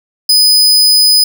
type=tone; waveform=40% pulse; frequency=5000 Hz; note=D#8; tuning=8 cents sharp; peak=-4 dBFS; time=0.29-1.24 s; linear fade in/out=5 ms; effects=none